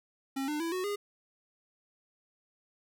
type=tone with pitch steps; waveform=square; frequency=270 / 299.6 / 332.4 / 368.8 / 409.2 Hz; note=C#4 / D4 / E4 / F#4 / G#4; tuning=-45 / +35 / +15 / -6 / -26 cents; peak=-32 dBFS; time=0.36-0.96 s; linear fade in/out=10 ms; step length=120 ms; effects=none